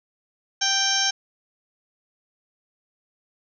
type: harmonic tone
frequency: 784 Hz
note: G5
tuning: in tune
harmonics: 1 / 2 / 3 / 4 / 5 / 6 / 7 / 8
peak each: -30 / -27 / -34 / -27 / -30 / -36 / -24 / -26 dBFS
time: 0.61-1.11 s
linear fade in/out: 10 ms
effects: none